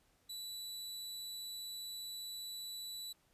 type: tone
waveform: sawtooth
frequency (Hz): 3955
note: B7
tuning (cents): +2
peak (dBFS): -40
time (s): 0.29-3.13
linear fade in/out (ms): 10
effects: pink hiss -73 dBFS RMS until 3.33 s + resampled to 32000 Hz